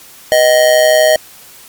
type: tone with amplitude modulation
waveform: square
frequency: 625 Hz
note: D#5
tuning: 8 cents sharp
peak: -4 dBFS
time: 0.32-1.16 s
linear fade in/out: 0 ms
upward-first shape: sine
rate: 132 Hz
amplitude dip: 65%
effects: white hiss -38 dBFS RMS until 1.68 s + MP3 96 kbps